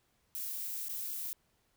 violet noise with dropouts, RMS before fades -39 dBFS, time 0.35-1.33 s, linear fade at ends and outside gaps 0 ms, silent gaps 0.884-0.894 s, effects pink hiss -74 dBFS RMS until 1.76 s

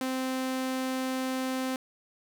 sawtooth tone, 260 Hz, C4, 11 cents flat, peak -25 dBFS, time 0.01-1.76 s, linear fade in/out 2 ms, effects none

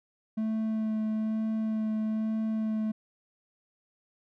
triangle tone with vibrato, 218.6 Hz, A3, 11 cents flat, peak -25 dBFS, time 0.37-2.92 s, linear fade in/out 10 ms, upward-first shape sine, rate 1.1 Hz, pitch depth 12 cents each way, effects none

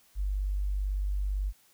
sine tone, 49 Hz, G1, in tune, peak -27 dBFS, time 0.15-1.53 s, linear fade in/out 50 ms, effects white hiss -63 dBFS RMS until 1.73 s

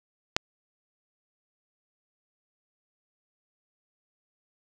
click, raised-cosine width 0.2 ms, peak -4 dBFS, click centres 0.365 s, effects none

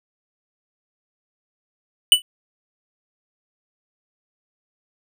square tone with exponential decay, 2973 Hz, F#7, 8 cents sharp, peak -4 dBFS, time 2.12-2.22 s, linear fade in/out 1 ms, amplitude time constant 21 ms, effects none

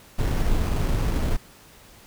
brown noise with sample-and-hold, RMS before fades -22 dBFS, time 0.18-1.37 s, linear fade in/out 10 ms, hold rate 3675 Hz, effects pink hiss -50 dBFS RMS until 2.06 s

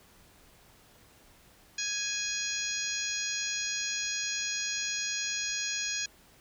harmonic tone with a mistuned harmonic, 830.6 Hz, G#5, in tune, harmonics 2 / 3 / 4 / 5 / 6 / 7 / 8, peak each -39 / -38 / -40 / -39 / -40 / -41 / -35 dBFS, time 1.78-6.06 s, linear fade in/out 5 ms, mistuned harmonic 7, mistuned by -33 cents, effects pink hiss -59 dBFS RMS until 6.4 s

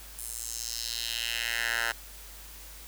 10% pulse tone with high-pass filter sweep, 116.3 Hz, A#2, 4 cents flat, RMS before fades -33 dBFS, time 0.18-1.92 s, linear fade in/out 5 ms, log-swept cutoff 10000 to 1300 Hz, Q 2.2, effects added 50 Hz sine -48 dBFS peak until 2.87 s + white hiss -48 dBFS RMS until 2.87 s

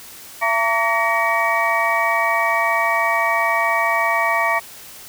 sine tone cluster, 674 / 917 / 1140 / 1877 / 2272 Hz, E5 / A#5 / C#6 / A#6 / C#7, +38 / -29 / +48 / +11 / +42 cents, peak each -22 dBFS, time 0.41-4.6 s, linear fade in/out 20 ms, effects white hiss -39 dBFS RMS until 5.08 s

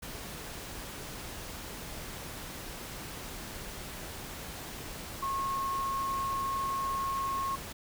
sine tone in noise, 1087 Hz, C#6, 34 cents flat, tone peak -30 dBFS, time 5.22-7.56 s, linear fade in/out 10 ms, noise pink, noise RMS -42 dBFS, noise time 0.02-7.73 s, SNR +9 dB, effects none

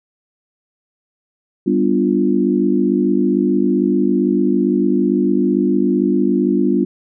sine chord, G dominant seventh, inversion none, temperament equal, 196 / 246.9 / 293.7 / 349.2 Hz, G3 / B3 / D4 / F4, 0 / 0 / 0 / 0 cents, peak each -18 dBFS, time 1.66-6.85 s, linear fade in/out 10 ms, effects none

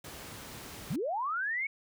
pink noise, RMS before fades -45 dBFS, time 0.04-0.96 s, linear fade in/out 5 ms
sine linear sweep, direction up, 112.6 to 2248 Hz, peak -30 dBFS, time 0.9-1.67 s, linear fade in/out 5 ms
effects high-pass 60 Hz 12 dB/octave

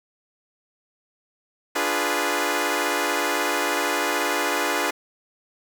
10% pulse chord, D diminished seventh, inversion none, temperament equal, 293.7 / 349.2 / 415.3 / 493.9 Hz, D4 / F4 / Ab4 / Cb5, 0 / 0 / 0 / 0 cents, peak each -19 dBFS, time 1.75-4.91 s, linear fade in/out 10 ms, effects none

